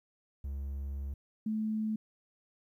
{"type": "tone pair in turn", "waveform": ["triangle", "sine"], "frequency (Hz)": [69.3, 217.1], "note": ["C#2", "A3"], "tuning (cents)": [0, -23], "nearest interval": "octave + minor sixth", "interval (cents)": 1977, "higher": "second", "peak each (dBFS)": [-33, -30], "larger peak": "second", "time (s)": [[0.44, 1.14], [1.46, 1.96]], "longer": "first", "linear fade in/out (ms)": 5, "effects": ["12-bit"]}